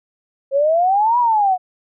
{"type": "exponential two-way sweep", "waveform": "sine", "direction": "up then down", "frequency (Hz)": [534, 987.8, 719], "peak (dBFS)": -12, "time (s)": [0.51, 1.58], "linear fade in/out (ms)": 50, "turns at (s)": 1.19, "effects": []}